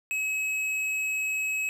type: tone with tanh clipping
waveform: triangle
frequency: 2563 Hz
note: E7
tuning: 49 cents flat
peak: -28 dBFS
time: 0.11-1.69 s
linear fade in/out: 0 ms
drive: 15 dB
effects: none